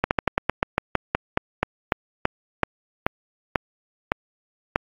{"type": "slowing click train", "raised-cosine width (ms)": 0.5, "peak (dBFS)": -3, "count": 19, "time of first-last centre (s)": [0.04, 4.759], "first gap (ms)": 69, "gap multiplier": 1.14, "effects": ["AAC 32 kbps"]}